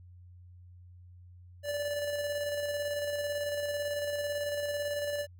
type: tone with tremolo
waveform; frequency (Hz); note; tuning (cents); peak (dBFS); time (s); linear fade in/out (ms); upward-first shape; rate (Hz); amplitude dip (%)
square; 582; D5; -16; -31; 1.63-5.27; 50; square; 18; 30
effects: added 89 Hz sine -50 dBFS peak until 5.39 s